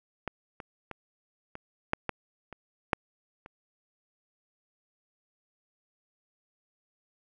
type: clicks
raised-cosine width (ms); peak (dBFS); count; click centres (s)
0.5; -17 / -25 / -23 / -25 / -10 / -14 / -27 / -8 / -30; 9; 0.277 / 0.602 / 0.913 / 1.554 / 1.934 / 2.093 / 2.527 / 2.932 / 3.461
effects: none